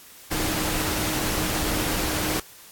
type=tone in noise; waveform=sine; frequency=310 Hz; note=D#4; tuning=6 cents flat; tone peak=-31 dBFS; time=0.31-2.4 s; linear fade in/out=5 ms; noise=pink; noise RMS=-26 dBFS; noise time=0.31-2.4 s; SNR=-8 dB; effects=white hiss -47 dBFS RMS until 2.71 s + AAC 64 kbps